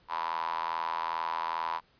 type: tone with high-pass filter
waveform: sawtooth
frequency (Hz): 82.41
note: E2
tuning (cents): 0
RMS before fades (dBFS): -33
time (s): 0.08-1.81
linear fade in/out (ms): 50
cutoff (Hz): 970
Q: 9.3
effects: pink hiss -65 dBFS RMS until 1.99 s + resampled to 11025 Hz